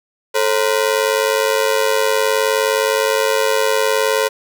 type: ring-modulated tone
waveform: sawtooth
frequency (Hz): 490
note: B4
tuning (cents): -14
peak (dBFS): -7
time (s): 0.34-4.29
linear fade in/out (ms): 20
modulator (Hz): 49.7
effects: 8-bit